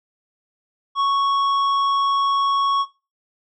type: tone with hard clipping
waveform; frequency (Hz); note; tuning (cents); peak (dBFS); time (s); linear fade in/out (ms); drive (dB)
sine; 1108.7; C#6; 0; -18; 0.95-2.86; 50; 9
effects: noise-tail reverb RT60 0.3 s tail -19 dB re dry + low-pass 5000 Hz 12 dB/octave